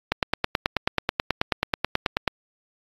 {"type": "click train", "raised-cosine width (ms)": 0.3, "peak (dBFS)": -4, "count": 21, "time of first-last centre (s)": [0.12, 2.277], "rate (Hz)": 9.27, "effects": ["AAC 32 kbps"]}